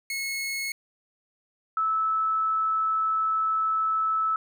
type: tone pair in turn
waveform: sawtooth / sine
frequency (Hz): 2181 / 1306.6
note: C#7 / E6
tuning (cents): -29 / -16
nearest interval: major sixth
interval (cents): 887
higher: first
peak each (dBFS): -25 / -22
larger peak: second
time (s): 0.1-0.72 / 1.77-4.36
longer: second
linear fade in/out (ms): 2
effects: none